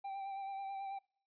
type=tone with vibrato; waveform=triangle; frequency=784 Hz; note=G5; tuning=in tune; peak=-38 dBFS; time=0.04-0.99 s; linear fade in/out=10 ms; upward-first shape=sine; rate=9.2 Hz; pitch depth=24 cents each way; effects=noise-tail reverb RT60 0.5 s tail -25 dB re dry + resampled to 11025 Hz